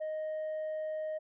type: tone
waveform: sine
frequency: 622.3 Hz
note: D#5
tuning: in tune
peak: -31 dBFS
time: 0-1.19 s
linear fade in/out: 20 ms
effects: tanh soft clip ceiling -33 dBFS